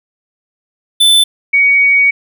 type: tone pair in turn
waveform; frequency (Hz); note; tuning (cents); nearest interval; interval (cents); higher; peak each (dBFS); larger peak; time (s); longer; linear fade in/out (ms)
square / sine; 3520 / 2247; A7 / C#7; 0 / +23; minor sixth; 777; first; -6 / -6; neither; 1-1.24 / 1.53-2.11; second; 10
effects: none